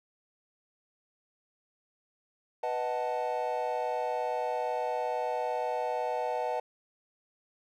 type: chord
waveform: triangle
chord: B dominant seventh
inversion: none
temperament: equal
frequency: 493.9 / 622.3 / 740 / 880 Hz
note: B4 / D#5 / F#5 / A5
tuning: 0 / 0 / 0 / 0 cents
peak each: -33 dBFS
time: 2.63-6.6 s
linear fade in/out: 5 ms
effects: none